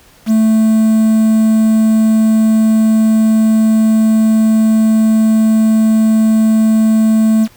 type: tone with quantisation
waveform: triangle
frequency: 220 Hz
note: A3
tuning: in tune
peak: -5 dBFS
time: 0.26-7.48 s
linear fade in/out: 50 ms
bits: 5
effects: pink hiss -45 dBFS RMS until 7.56 s